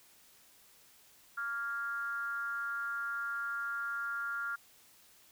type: tone with frequency modulation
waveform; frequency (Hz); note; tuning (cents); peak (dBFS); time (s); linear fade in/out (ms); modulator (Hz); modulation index
sine; 1396.9; F6; 0; -34; 1.37-4.56; 10; 250; 0.56
effects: white hiss -62 dBFS RMS until 5.31 s